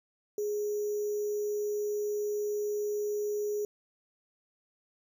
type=tone with sample-and-hold; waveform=sine; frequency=416.6 Hz; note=G#4; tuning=5 cents sharp; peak=-29 dBFS; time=0.38-3.65 s; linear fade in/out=2 ms; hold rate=6300 Hz; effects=none